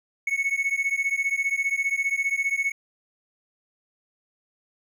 triangle beating tone pair, 2200 / 2215 Hz, C#7 / C#7, -14 / -2 cents, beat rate 15 Hz, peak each -24 dBFS, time 0.27-2.72 s, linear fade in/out 5 ms, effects none

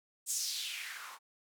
blue noise with band-pass filter sweep, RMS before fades -39 dBFS, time 0.26-1.19 s, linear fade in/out 50 ms, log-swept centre 8100 to 910 Hz, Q 3.1, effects none

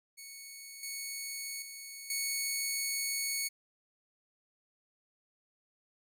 10% pulse tone with level steps, 2217 Hz, C#7, in tune, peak -37 / -29 / -35 / -23 dBFS, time 0.17-3.49 s, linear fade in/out 20 ms, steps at 0.83 / 1.62 / 2.1 s, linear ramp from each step 2 ms, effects none

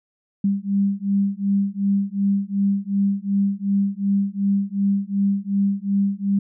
sine beating tone pair, 197.3 / 200 Hz, G3 / G3, +11 / +35 cents, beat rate 2.7 Hz, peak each -21 dBFS, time 0.44-6.39 s, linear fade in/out 5 ms, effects none

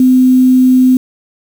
sine tone with quantisation, 255.7 Hz, C4, 40 cents flat, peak -4 dBFS, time 0-0.97 s, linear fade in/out 2 ms, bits 5, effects none

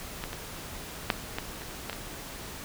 clicks, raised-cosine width 0.3 ms, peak -17 / -21 / -6 / -14 / -26 / -16 / -19 dBFS, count 7, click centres 0.239 / 0.331 / 1.102 / 1.385 / 1.619 / 1.897 / 1.93 s, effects pink hiss -41 dBFS RMS until 2.64 s

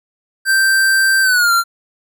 square tone with pitch glide, 1565 to 1378.2 Hz, G6 to F6, -3 to -23 cents, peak -11 dBFS, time 0.45-1.64 s, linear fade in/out 50 ms, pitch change -220 cents, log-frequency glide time 1.22-1.52 s, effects none

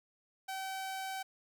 sawtooth tone, 767 Hz, G5, 38 cents flat, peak -34 dBFS, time 0.48-1.23 s, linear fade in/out 10 ms, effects none

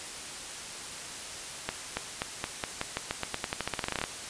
accelerating click train, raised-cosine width 0.3 ms, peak -13 dBFS, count 23, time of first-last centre 1.69-4.039 s, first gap 280 ms, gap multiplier 0.89, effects white hiss -40 dBFS RMS until 4.29 s + resampled to 22050 Hz

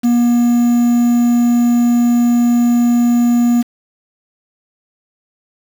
triangle tone with quantisation, 239.4 Hz, A#3, 46 cents sharp, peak -7 dBFS, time 0.03-3.63 s, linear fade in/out 20 ms, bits 5, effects none

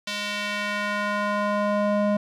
square tone with band-pass filter sweep, 206.5 Hz, G#3, 10 cents flat, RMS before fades -25 dBFS, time 0.07-2.17 s, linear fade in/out 5 ms, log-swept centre 3600 to 490 Hz, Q 1.2, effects none

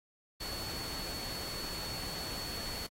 sine tone in noise, 4416 Hz, C#8, 7 cents flat, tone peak -41 dBFS, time 0.4-2.87 s, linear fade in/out 10 ms, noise pink, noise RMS -42 dBFS, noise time 0.4-2.87 s, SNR -2 dB, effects AAC 48 kbps

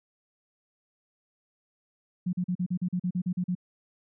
sine tone bursts, 180 Hz, F#3, 47 cents flat, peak -25 dBFS, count 12, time 2.26-3.552 s, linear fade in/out 10 ms, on 71 ms, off 40 ms, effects none

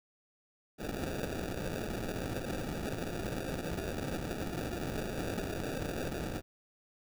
white noise with sample-and-hold, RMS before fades -37 dBFS, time 0.78-6.42 s, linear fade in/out 50 ms, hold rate 1050 Hz, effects none

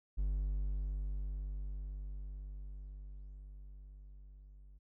triangle tone with level ramp, 49 Hz, G1, in tune, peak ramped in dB -29 to -52 dBFS, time 0.17-4.79 s, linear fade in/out 20 ms, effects none

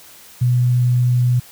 sine tone, 123.47 Hz, B2, in tune, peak -12 dBFS, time 0.41-1.4 s, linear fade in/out 10 ms, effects white hiss -43 dBFS RMS until 1.51 s

